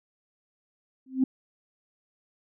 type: tone with exponential growth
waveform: sine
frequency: 261.6 Hz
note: C4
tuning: in tune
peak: -15 dBFS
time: 1.06-1.24 s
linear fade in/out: 5 ms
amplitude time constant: 38 ms
effects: tanh soft clip ceiling -11 dBFS